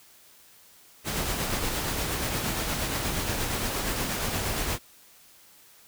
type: noise with tremolo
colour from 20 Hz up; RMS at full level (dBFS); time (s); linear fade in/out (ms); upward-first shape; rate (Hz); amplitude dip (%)
pink; -28; 1.04-4.79; 50; sine; 8.5; 30
effects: white hiss -55 dBFS RMS until 5.87 s